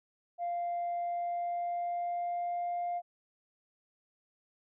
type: tone with pitch glide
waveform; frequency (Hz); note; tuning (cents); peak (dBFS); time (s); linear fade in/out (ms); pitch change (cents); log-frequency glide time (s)
sine; 696 to 701.7; F5 to F5; -6 to +8; -30; 0.38-3.02; 50; +14; 0.94-2.9
effects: tanh soft clip ceiling -29 dBFS